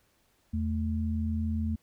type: tone pair together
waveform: sine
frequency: 82.41 / 220 Hz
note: E2 / A3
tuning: 0 / 0 cents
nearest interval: octave + perfect fourth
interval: 1700 cents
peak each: -29 / -31 dBFS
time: 0.53-1.76 s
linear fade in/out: 10 ms
effects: pink hiss -69 dBFS RMS until 1.82 s